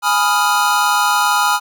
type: chord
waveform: square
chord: F half-diminished seventh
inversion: first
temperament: equal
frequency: 830.6 / 987.8 / 1244.5 / 1396.9 Hz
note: Ab5 / Cb6 / Eb6 / F6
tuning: 0 / 0 / 0 / 0 cents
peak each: -19 dBFS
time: 0.02-1.6 s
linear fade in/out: 50 ms
effects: none